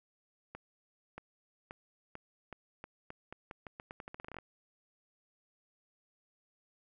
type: accelerating click train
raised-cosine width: 0.5 ms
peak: -29 dBFS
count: 22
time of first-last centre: 0.55-4.386 s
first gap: 630 ms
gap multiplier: 0.84
effects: none